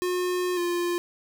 square tone pair in turn, 360 / 349.3 Hz, F#4 / F4, -47 / 0 cents, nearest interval minor second, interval 53 cents, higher first, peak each -25 dBFS, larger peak neither, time 0.02-0.57 / 0.57-0.98 s, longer first, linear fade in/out 0 ms, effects none

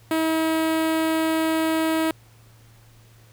sawtooth tone with notch filter, 320.6 Hz, E4, 48 cents flat, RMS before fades -22 dBFS, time 0.11-2.11 s, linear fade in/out 2 ms, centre 5800 Hz, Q 1.3, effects added 113 Hz sine -50 dBFS peak until 3.32 s + pink hiss -56 dBFS RMS until 3.32 s

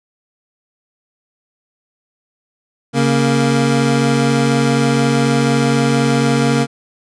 25% pulse tone pair together, 138.6 / 233.1 Hz, C#3 / A#3, 0 / 0 cents, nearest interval major sixth, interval 900 cents, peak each -11 dBFS, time 2.93-6.67 s, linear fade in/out 50 ms, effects resampled to 22050 Hz

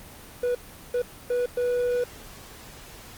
triangle tone bursts at uneven times, 489.5 Hz, B4, 15 cents flat, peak -20 dBFS, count 4, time 0.43-0.55 / 0.94-1.02 / 1.3-1.46 / 1.57-2.04 s, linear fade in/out 5 ms, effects pink hiss -45 dBFS RMS until 3.17 s + Opus 24 kbps

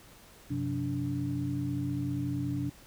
sine tone cluster, 95.1 / 129.7 / 180 / 289 Hz, F#2 / C3 / F#3 / D4, +48 / -15 / -47 / -28 cents, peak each -40 / -33 / -40 / -33 dBFS, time 0.5-2.7 s, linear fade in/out 10 ms, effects pink hiss -55 dBFS RMS until 2.86 s

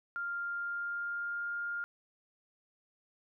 sine tone with pitch glide, 1396.9 to 1408.2 Hz, F6 to F6, 0 to +14 cents, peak -34 dBFS, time 0.16-1.84 s, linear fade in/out 0 ms, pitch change +14 cents, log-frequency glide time 0.36-1.52 s, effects none

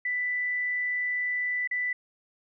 sine tone with dropouts, 1984 Hz, B6, 7 cents sharp, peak -26 dBFS, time 0.05-1.93 s, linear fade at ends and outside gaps 5 ms, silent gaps 1.675-1.711 s, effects none

